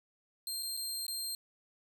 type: tone with dropouts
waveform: 20% pulse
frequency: 4183 Hz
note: C8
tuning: 1 cent flat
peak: -30 dBFS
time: 0.47-1.35 s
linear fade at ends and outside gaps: 1 ms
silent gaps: 0.626-0.63 / 0.768-0.773 / 1.066-1.081 s
effects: none